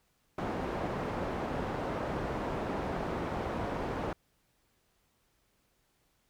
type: low-pass noise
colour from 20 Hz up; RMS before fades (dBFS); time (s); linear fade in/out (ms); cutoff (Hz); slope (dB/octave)
white; -35; 0.38-4.13; 2; 740; 12
effects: pink hiss -73 dBFS RMS until 6.29 s